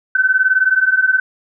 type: beating tone pair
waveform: sine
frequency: 1511 / 1530 Hz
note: F#6 / G6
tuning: +36 / -42 cents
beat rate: 19 Hz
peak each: -15 / -13 dBFS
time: 0.15-1.2 s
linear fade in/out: 5 ms
effects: none